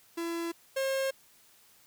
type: tone pair in turn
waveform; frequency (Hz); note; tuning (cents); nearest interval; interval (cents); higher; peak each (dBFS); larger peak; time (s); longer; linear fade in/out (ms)
45% pulse; 336.4 / 536.8; E4 / C5; +35 / +44; minor sixth; 809; second; -32 / -28; second; 0.17-0.52 / 0.76-1.11; neither; 10
effects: white hiss -61 dBFS RMS until 1.86 s